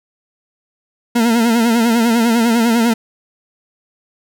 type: tone with vibrato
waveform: 40% pulse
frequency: 231.5 Hz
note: A#3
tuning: 12 cents flat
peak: -10 dBFS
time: 1.15-2.94 s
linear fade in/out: 10 ms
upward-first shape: sine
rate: 10 Hz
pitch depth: 68 cents each way
effects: none